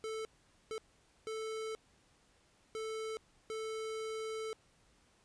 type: tone bursts at uneven times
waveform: square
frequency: 440 Hz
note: A4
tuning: in tune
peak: -39 dBFS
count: 5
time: 0.04-0.25 / 0.71-0.78 / 1.27-1.75 / 2.75-3.17 / 3.5-4.53 s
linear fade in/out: 0 ms
effects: pink hiss -69 dBFS RMS until 5.24 s + resampled to 22050 Hz